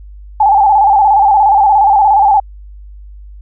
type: tone with vibrato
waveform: sine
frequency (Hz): 822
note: G#5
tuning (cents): -18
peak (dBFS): -5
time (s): 0.4-2.4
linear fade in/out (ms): 5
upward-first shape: square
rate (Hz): 17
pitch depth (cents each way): 73
effects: added 50 Hz sine -30 dBFS peak until 3.41 s